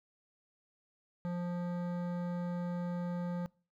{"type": "tone with hard clipping", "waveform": "sine", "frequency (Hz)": 175.6, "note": "F3", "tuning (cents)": 10, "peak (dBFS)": -36, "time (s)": [1.25, 3.46], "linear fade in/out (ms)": 0, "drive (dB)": 14, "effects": ["noise-tail reverb RT60 0.4 s tail -25 dB re dry"]}